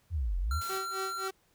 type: exponential two-way sweep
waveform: sine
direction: down then up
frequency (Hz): 92.5 to 41.54 to 92.5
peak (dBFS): -28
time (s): 0.1-0.62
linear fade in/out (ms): 50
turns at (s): 0.38
type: tone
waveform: square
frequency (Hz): 1369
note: F6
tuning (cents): -35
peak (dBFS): -35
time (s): 0.51-1.28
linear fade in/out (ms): 2
type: noise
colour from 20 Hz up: white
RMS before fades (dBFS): -44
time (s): 0.61-0.78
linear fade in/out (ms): 5
type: tone with tremolo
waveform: sawtooth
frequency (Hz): 382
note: G4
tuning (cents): -45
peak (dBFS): -30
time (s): 0.69-1.31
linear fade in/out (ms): 10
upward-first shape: sine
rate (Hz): 3.8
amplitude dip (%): 95
effects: pink hiss -69 dBFS RMS until 1.54 s